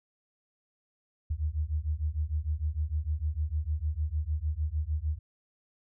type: beating tone pair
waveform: sine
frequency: 73.42 / 80.02 Hz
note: D2 / D#2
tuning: 0 / +49 cents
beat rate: 6.6 Hz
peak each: -31 dBFS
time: 1.3-5.19 s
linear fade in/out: 10 ms
effects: none